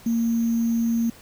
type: tone with sample-and-hold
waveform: sine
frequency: 230.7 Hz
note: A#3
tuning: 18 cents flat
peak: -19 dBFS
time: 0.06-1.1 s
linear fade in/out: 5 ms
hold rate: 6300 Hz
effects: pink hiss -48 dBFS RMS until 1.21 s